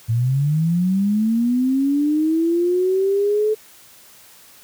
sine linear sweep, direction up, 110.2 to 435 Hz, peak -15 dBFS, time 0.08-3.55 s, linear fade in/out 20 ms, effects white hiss -47 dBFS RMS until 4.63 s + high-pass 60 Hz 12 dB/octave

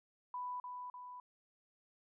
sine tone with echo, 992 Hz, B5, 7 cents sharp, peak -39 dBFS, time 0.34-0.6 s, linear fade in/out 2 ms, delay 300 ms, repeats 2, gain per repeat -4 dB, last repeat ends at 1.2 s, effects none

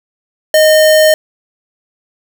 sine tone with sample-and-hold, 622.3 Hz, D#5, in tune, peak -4 dBFS, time 0.54-1.14 s, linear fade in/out 2 ms, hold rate 2450 Hz, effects none

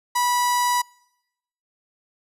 sawtooth tone with notch filter, 979 Hz, B5, 15 cents flat, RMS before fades -21 dBFS, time 0.15-0.82 s, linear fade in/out 10 ms, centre 2600 Hz, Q 1.4, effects noise-tail reverb RT60 0.9 s tail -26 dB re dry + resampled to 32000 Hz

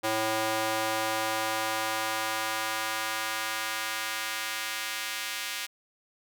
square tone with high-pass filter sweep, 110 Hz, A2, in tune, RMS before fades -31 dBFS, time 0.03-5.67 s, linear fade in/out 20 ms, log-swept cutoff 520 to 2300 Hz, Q 0.96, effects none

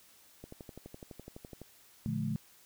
click train, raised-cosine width 2 ms, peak -32 dBFS, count 15, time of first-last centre 0.44-1.616 s, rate 11.9 Hz
sine chord, Bb major seventh, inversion none, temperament equal with one note detuned, 116.54 / 146.83 / 174.61 / 214.9 Hz, Bb2 / D3 / F3 / A3, 0 / 0 / 0 / -41 cents, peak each -38 / -37 / -39 / -35 dBFS, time 2.06-2.36 s, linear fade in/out 0 ms
effects white hiss -61 dBFS RMS until 2.65 s

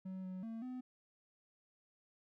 triangle tone with pitch steps, 187.9 / 185.6 / 225.9 / 253.3 Hz, F#3 / F#3 / A3 / B3, +27 / +6 / +46 / +44 cents, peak -40 dBFS, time 0.05-0.81 s, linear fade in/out 10 ms, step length 190 ms, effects none

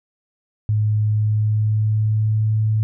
sine tone with pitch glide, 106.6 to 108.65 Hz, G#2 to A2, +46 to -21 cents, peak -15 dBFS, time 0.69-2.83 s, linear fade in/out 0 ms, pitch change +33 cents, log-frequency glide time 1.06-2.55 s, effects none

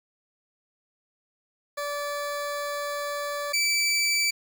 20% pulse tone pair in turn, 579 / 2316 Hz, D5 / D7, -25 / -25 cents, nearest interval 2 octaves, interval 2400 cents, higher second, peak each -24 / -17 dBFS, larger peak second, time 1.77-3.53 / 3.53-4.31 s, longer first, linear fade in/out 10 ms, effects 9-bit

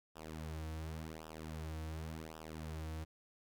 sawtooth tone with flanger, 79.2 Hz, D#2, 31 cents sharp, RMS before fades -45 dBFS, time 0.15-3.05 s, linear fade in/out 20 ms, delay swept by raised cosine 0.46 to 4.96 ms, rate 0.9 Hz, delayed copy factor -0.95, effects none

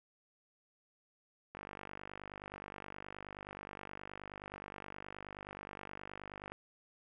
click train, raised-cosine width 0.5 ms, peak -30 dBFS, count 247, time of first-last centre 1.55-6.52 s, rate 49.5 Hz, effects none

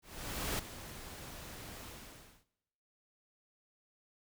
pink noise with ADSR envelope, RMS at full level -35 dBFS, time 0.02-2.45 s, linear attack 570 ms, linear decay 6 ms, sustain -13 dB, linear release 600 ms, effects noise-tail reverb RT60 1.0 s tail -20 dB re dry

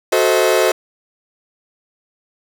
40% pulse chord, F# diminished seventh, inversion none, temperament equal with one note detuned, 370 / 440 / 523.3 / 638.3 Hz, F#4 / A4 / C5 / Eb5, 0 / 0 / 0 / +44 cents, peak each -17 dBFS, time 0.12-0.72 s, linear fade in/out 5 ms, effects none

